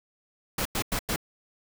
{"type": "noise bursts", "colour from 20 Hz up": "pink", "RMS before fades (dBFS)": -28, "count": 4, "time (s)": [0.58, 1.161], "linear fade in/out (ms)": 5, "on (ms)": 74, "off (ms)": 95, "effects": []}